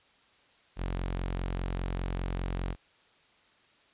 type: tone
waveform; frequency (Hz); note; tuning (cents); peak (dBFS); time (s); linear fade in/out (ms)
sawtooth; 44.99; F#1; -48; -27; 0.76-2.76; 50
effects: white hiss -63 dBFS RMS until 3.93 s + resampled to 8000 Hz